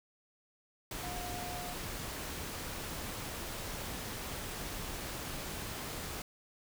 sine tone in noise, 714 Hz, F5, 38 cents sharp, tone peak -43 dBFS, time 1.03-1.73 s, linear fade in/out 2 ms, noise pink, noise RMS -41 dBFS, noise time 0.91-6.22 s, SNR -5 dB, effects none

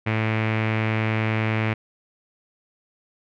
sawtooth tone with low-pass filter, 110 Hz, A2, in tune, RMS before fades -23 dBFS, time 0.06-1.74 s, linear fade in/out 10 ms, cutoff 2300 Hz, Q 3.7, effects none

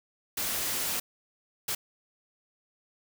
white noise bursts at uneven times, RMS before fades -31 dBFS, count 2, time 0.37-1 / 1.68-1.75 s, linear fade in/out 5 ms, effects none

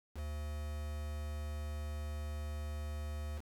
triangle tone with quantisation, 75 Hz, D2, 37 cents sharp, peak -36 dBFS, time 0.14-3.42 s, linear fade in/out 50 ms, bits 8, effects none

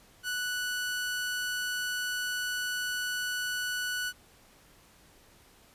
sawtooth tone, 1480 Hz, F#6, in tune, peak -27 dBFS, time 0.23-4.13 s, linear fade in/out 50 ms, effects pink hiss -59 dBFS RMS until 5.74 s + resampled to 32000 Hz

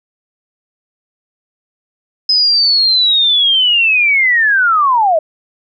sine linear sweep, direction down, 5090 to 604 Hz, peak -8 dBFS, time 2.29-5.19 s, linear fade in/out 5 ms, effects none

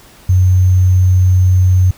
sine tone with sample-and-hold, 92 Hz, F#2, 9 cents flat, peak -6 dBFS, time 0.29-1.91 s, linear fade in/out 5 ms, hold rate 6300 Hz, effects pink hiss -42 dBFS RMS until 1.97 s

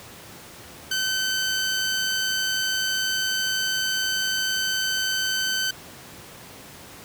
15% pulse tone, 1532 Hz, G6, 40 cents flat, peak -16 dBFS, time 0.91-5.71 s, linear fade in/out 5 ms, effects pink hiss -43 dBFS RMS until 7.04 s + high-pass 80 Hz 12 dB/octave

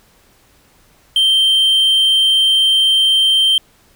triangle tone, 3136 Hz, G7, in tune, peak -8 dBFS, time 1.16-3.58 s, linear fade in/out 2 ms, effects pink hiss -52 dBFS RMS until 3.95 s

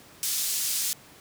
pink band-pass noise, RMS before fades -28 dBFS, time 0.23-0.93 s, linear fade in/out 0 ms, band 5400 to 16000 Hz, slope 12 dB/octave, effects pink hiss -51 dBFS RMS until 1.2 s + high-pass 100 Hz 12 dB/octave

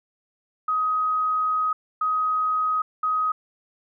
sine tone bursts at uneven times, 1259 Hz, D#6, 20 cents sharp, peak -20 dBFS, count 3, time 0.68-1.73 / 2.01-2.82 / 3.03-3.32 s, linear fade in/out 5 ms, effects none

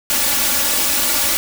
white noise with comb filter, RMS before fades -17 dBFS, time 0.1-1.37 s, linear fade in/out 0 ms, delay 3.5 ms, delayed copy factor +1, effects none

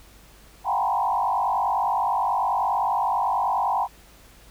sine tone with frequency modulation, 873 Hz, A5, 14 cents flat, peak -20 dBFS, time 0.64-3.88 s, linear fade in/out 50 ms, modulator 49.5 Hz, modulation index 3, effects added 50 Hz sine -52 dBFS peak until 4.5 s + pink hiss -52 dBFS RMS until 4.5 s

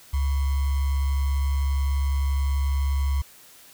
sine tone with sample-and-hold, 69.2 Hz, C#2, 2 cents flat, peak -20 dBFS, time 0.13-3.22 s, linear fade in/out 10 ms, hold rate 1050 Hz, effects white hiss -50 dBFS RMS until 3.73 s

